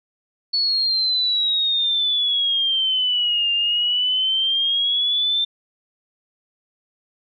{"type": "exponential two-way sweep", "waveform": "sine", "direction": "down then up", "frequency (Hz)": [4433, 2794, 3580], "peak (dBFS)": -17, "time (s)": [0.53, 5.45], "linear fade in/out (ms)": 10, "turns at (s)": 3.52, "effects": []}